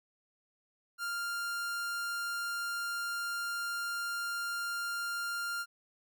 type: tone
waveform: 45% pulse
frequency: 1396.9 Hz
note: F6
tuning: in tune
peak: -34 dBFS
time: 0.98-5.66 s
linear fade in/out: 50 ms
effects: none